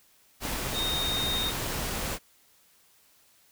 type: tone in noise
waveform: sine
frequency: 3700 Hz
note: A#7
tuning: 14 cents flat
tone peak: -28 dBFS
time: 0.73-1.53 s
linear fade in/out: 50 ms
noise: pink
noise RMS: -32 dBFS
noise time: 0.4-2.19 s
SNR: +1 dB
effects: white hiss -62 dBFS RMS until 3.51 s